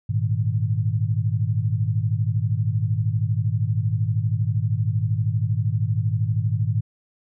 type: chord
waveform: sine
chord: Ab suspended second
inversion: none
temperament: equal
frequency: 103.83 / 116.54 / 155.56 Hz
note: Ab2 / Bb2 / Eb3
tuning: 0 / 0 / 0 cents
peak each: -22 / -23 / -28 dBFS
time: 0.09-6.81 s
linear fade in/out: 10 ms
effects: none